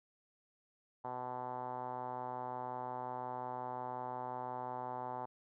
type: tone with low-pass filter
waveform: 5% pulse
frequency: 125.6 Hz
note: B2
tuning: 30 cents sharp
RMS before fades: -42 dBFS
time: 1.04-5.26 s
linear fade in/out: 10 ms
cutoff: 870 Hz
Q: 4.2
effects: none